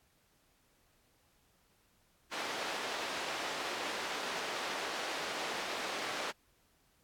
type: band-pass noise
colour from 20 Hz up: pink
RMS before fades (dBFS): -39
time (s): 2.31-6.32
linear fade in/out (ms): 20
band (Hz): 490 to 4500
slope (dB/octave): 12
effects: pink hiss -71 dBFS RMS until 7.03 s + AAC 64 kbps